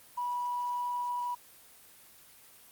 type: tone with tanh clipping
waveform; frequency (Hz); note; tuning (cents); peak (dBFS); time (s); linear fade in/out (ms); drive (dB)
triangle; 975; B5; -23; -30; 0.17-1.35; 10; 1
effects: white hiss -56 dBFS RMS until 2.71 s + Opus 24 kbps